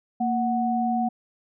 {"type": "tone pair together", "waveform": "sine", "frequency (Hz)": [231.5, 740], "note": ["A#3", "F#5"], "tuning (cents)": [-12, 0], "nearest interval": "octave + minor sixth", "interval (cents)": 2012, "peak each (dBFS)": -24, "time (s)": [0.2, 1.09], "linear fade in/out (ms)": 10, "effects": []}